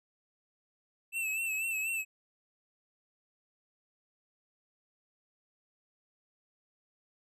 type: tone with vibrato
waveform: square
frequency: 2637 Hz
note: E7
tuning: in tune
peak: -32 dBFS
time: 1.12-2.05 s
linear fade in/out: 50 ms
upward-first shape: sine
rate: 4.1 Hz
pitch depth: 54 cents each way
effects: none